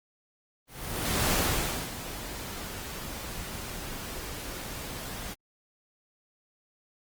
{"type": "noise with ADSR envelope", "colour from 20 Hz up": "pink", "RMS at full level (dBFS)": -25, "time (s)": [0.67, 5.35], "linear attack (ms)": 650, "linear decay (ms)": 580, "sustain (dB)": -13, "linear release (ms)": 30, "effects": ["Opus 24 kbps"]}